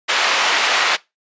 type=band-pass noise; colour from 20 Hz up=white; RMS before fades=-17 dBFS; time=0.08-0.97 s; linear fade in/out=20 ms; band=660 to 3000 Hz; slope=12 dB/octave; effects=noise-tail reverb RT60 0.2 s tail -20 dB re dry + resampled to 16000 Hz